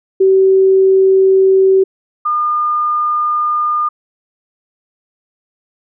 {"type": "tone pair in turn", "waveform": "sine", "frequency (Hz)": [382.6, 1212.2], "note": ["G4", "D#6"], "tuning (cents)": [-42, -46], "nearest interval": "octave + minor sixth", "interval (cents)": 1996, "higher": "second", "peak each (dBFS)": [-6, -12], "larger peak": "first", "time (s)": [[0.2, 1.84], [2.25, 3.89]], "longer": "neither", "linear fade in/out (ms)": 10, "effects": []}